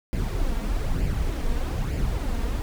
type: noise with flanger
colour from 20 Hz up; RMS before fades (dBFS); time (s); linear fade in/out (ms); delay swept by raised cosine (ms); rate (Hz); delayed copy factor
brown; -25; 0.13-2.62; 0; 0.4 to 4.4; 1.1; +0.55
effects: none